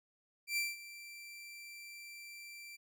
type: tone with ADSR envelope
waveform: sawtooth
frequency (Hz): 2349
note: D7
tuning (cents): 0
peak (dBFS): -28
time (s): 0.47-2.77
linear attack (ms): 100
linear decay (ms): 190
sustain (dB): -17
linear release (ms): 19
effects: none